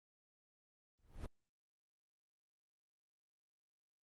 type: noise with exponential growth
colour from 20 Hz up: brown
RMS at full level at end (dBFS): -39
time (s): 0.99-1.26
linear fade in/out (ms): 1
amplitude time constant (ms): 58
effects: Opus 24 kbps